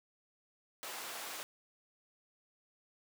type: high-pass noise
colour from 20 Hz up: pink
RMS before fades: -44 dBFS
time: 0.83-1.43 s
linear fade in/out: 0 ms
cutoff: 590 Hz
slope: 12 dB/octave
effects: none